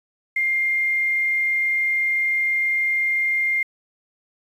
sine tone with quantisation, 2111 Hz, C7, 15 cents sharp, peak -18 dBFS, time 0.36-3.63 s, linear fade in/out 5 ms, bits 8, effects resampled to 32000 Hz

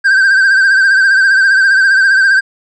triangle tone with vibrato, 1568 Hz, G6, in tune, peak -4 dBFS, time 0.04-2.41 s, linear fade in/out 20 ms, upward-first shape triangle, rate 15 Hz, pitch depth 68 cents each way, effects resampled to 22050 Hz

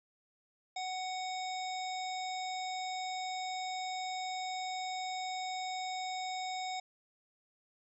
harmonic tone with a mistuned harmonic, 744 Hz, F#5, 9 cents sharp, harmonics 1 / 3 / 5 / 7 / 9 / 10, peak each -37 / -45 / -45 / -49 / -57 / -52 dBFS, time 0.76-6.8 s, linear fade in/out 5 ms, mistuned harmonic 9, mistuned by +29 cents, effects none

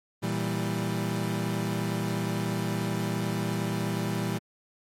30% pulse chord, E diminished, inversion second, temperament equal, 116.54 / 164.81 / 196 Hz, Bb2 / E3 / G3, 0 / 0 / 0 cents, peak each -29 dBFS, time 0.22-4.39 s, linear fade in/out 20 ms, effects MP3 64 kbps

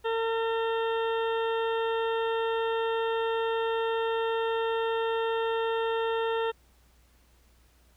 harmonic tone, 453.7 Hz, A#4, 47 cents flat, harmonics 1 / 2 / 3 / 4 / 6 / 7 / 8, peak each -27 / -33 / -37 / -39 / -43 / -44 / -45 dBFS, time 0.04-6.52 s, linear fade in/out 20 ms, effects added 60 Hz sine -60 dBFS peak until 7.96 s + pink hiss -65 dBFS RMS until 7.96 s

